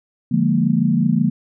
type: chord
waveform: sine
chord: Bb dominant seventh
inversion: first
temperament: equal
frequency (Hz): 146.83 / 174.61 / 207.7 / 233.1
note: D3 / F3 / Ab3 / Bb3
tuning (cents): 0 / 0 / 0 / 0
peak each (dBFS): -21 / -19 / -20 / -18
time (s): 0.31-1.3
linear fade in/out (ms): 10
effects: none

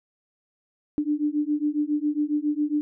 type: beating tone pair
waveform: sine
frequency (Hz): 293.7 / 301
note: D4 / D4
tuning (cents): 0 / +43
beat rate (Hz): 7.3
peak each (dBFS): -25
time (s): 0.98-2.81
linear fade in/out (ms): 0
effects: none

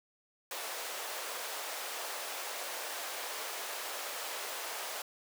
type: high-pass noise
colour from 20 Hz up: pink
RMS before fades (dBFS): -40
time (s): 0.51-5.02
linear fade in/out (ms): 2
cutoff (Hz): 490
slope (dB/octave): 24
effects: none

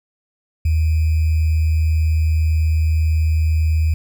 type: tone with sample-and-hold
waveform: sine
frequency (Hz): 79.1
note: D#2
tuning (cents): +29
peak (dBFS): -13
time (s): 0.65-3.94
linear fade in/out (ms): 5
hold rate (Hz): 2450
effects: none

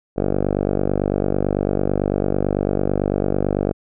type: tone with low-pass filter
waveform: 5% pulse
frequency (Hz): 49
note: G1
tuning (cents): 0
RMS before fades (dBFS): -20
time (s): 0.16-3.73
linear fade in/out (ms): 20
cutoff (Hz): 620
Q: 1.1
effects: none

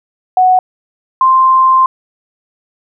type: tone pair in turn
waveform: sine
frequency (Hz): 740 / 1046.5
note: F#5 / C6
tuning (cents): 0 / 0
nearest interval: tritone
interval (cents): 600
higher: second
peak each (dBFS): -5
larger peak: neither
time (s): 0.37-0.59 / 1.21-1.86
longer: second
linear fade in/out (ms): 2
effects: none

